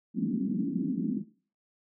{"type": "band-pass noise", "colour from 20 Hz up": "white", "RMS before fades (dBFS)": -30, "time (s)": [0.14, 1.24], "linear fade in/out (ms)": 50, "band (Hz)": [180, 280], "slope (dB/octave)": 48, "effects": ["noise-tail reverb RT60 0.4 s tail -17 dB re dry"]}